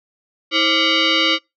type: tone with frequency modulation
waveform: sine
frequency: 323.1 Hz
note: E4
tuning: 35 cents flat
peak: -13 dBFS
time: 0.51-1.39 s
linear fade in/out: 50 ms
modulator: 855 Hz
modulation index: 4.5
effects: noise-tail reverb RT60 0.2 s tail -23 dB re dry